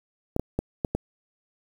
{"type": "clicks", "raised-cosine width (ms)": 2, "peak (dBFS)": -11, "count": 5, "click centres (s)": [0.364, 0.396, 0.59, 0.848, 0.95], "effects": ["7-bit"]}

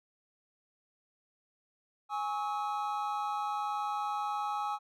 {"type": "chord", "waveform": "triangle", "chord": "C# minor", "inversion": "second", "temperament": "equal with one note detuned", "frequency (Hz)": [830.6, 1108.7, 1289.9], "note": ["G#5", "C#6", "E6"], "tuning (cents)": [0, 0, -38], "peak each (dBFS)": [-32, -38, -35], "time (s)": [2.09, 4.79], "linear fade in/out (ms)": 50, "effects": []}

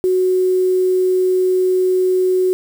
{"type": "tone with quantisation", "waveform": "sine", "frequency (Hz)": 370, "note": "F#4", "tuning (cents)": 0, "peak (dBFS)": -12, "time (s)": [0.04, 2.53], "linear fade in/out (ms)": 0, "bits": 6, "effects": []}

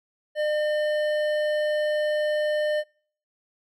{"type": "tone with hard clipping", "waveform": "sine", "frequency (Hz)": 604, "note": "D5", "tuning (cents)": 48, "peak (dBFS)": -24, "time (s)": [0.35, 2.84], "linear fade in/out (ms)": 50, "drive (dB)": 11, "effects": ["noise-tail reverb RT60 0.5 s tail -26 dB re dry"]}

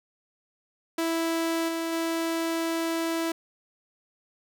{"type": "tone with level steps", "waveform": "sawtooth", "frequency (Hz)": 329.6, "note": "E4", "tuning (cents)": 0, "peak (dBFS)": [-21, -24, -22], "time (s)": [0.98, 3.32], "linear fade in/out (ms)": 5, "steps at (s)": [1.68, 1.92], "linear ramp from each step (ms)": 10, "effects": []}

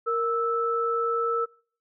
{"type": "tone pair together", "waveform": "sine", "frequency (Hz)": [464.9, 1315], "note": ["A#4", "E6"], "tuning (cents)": [-5, -5], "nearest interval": "octave + tritone", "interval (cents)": 1800, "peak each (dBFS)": [-26, -25], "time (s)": [0.06, 1.46], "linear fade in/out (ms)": 20, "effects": ["noise-tail reverb RT60 0.5 s tail -25 dB re dry"]}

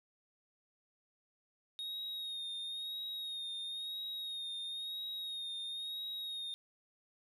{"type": "tone with vibrato", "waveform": "triangle", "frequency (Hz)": 3729, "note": "A#7", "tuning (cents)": 0, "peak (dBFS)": -38, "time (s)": [1.79, 6.54], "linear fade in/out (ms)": 0, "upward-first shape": "sine", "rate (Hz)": 0.99, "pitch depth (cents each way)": 38, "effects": []}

